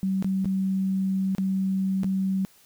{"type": "tone with dropouts", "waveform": "sine", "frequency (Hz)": 191.2, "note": "G3", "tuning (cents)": -43, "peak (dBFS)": -22, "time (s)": [0.03, 2.45], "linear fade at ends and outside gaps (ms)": 0, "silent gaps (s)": [[0.225, 0.245], [0.446, 0.456], [1.35, 1.383], [2.034, 2.044]], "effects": ["white hiss -57 dBFS RMS until 2.65 s"]}